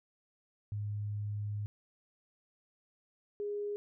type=tone pair in turn; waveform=sine; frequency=103.83 / 411.6 Hz; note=G#2 / G#4; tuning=0 / -16 cents; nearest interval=2 octaves; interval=2384 cents; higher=second; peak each=-34 / -34 dBFS; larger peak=neither; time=0.72-1.66 / 3.4-3.76 s; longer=first; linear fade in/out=0 ms; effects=none